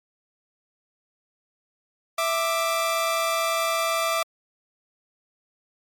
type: tone pair together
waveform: sawtooth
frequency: 659.3 / 1180.9 Hz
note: E5 / D6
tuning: 0 / +9 cents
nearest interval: minor seventh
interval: 1009 cents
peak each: -21 dBFS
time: 2.18-4.23 s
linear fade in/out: 5 ms
effects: MP3 64 kbps